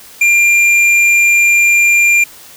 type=tone with hard clipping; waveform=triangle; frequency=2390 Hz; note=D7; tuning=30 cents sharp; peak=-8 dBFS; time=0.21-2.24 s; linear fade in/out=5 ms; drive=11 dB; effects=white hiss -37 dBFS RMS until 2.56 s